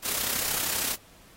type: noise with amplitude modulation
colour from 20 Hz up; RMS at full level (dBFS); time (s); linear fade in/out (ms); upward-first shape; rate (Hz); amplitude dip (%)
white; -26; 0.02-0.97; 50; sine; 32.8; 55
effects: pink hiss -55 dBFS RMS until 1.36 s + AAC 48 kbps